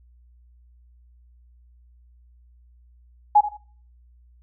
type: tone with echo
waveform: sine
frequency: 835 Hz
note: G#5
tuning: 9 cents sharp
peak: -10 dBFS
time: 3.35-3.41 s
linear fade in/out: 10 ms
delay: 81 ms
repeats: 2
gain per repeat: -13 dB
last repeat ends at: 3.572 s
effects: noise-tail reverb RT60 0.5 s tail -23 dB re dry + added 60 Hz sine -51 dBFS peak until 4.42 s